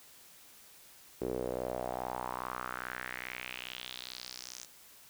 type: tone with band-pass filter sweep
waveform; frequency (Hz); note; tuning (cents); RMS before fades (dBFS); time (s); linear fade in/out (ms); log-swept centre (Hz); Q
sawtooth; 62.4; B1; +19; -40; 1.21-4.65; 5; 400 to 6500; 3.6
effects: white hiss -57 dBFS RMS until 5.09 s